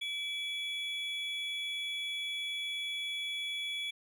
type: tone pair together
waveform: triangle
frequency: 2313 / 3388 Hz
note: D7 / G#7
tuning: -27 / +34 cents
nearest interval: perfect fifth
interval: 661 cents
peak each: -37 / -35 dBFS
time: 0.01-3.91 s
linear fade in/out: 10 ms
effects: none